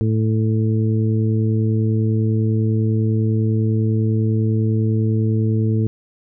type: harmonic tone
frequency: 110 Hz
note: A2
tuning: in tune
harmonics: 1 / 2 / 3 / 4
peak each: -16 / -22 / -26 / -28 dBFS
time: 0.01-5.87 s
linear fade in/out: 0 ms
effects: none